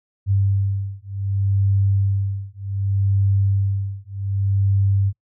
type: beating tone pair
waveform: sine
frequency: 98.2 / 98.86 Hz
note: G2 / G2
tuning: +4 / +15 cents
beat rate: 0.66 Hz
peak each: -20 dBFS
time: 0.26-5.13 s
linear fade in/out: 50 ms
effects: noise-tail reverb RT60 0.1 s tail -25 dB re dry